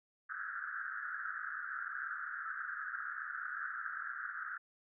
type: band-pass noise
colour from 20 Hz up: pink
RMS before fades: -42 dBFS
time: 0.29-4.58 s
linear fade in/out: 10 ms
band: 1300 to 1700 Hz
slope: 96 dB/octave
effects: none